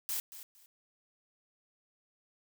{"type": "noise with echo", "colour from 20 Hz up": "blue", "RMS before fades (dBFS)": -35, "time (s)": [0.09, 0.2], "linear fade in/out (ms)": 0, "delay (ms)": 230, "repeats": 2, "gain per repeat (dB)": -13, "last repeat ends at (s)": 0.66, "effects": []}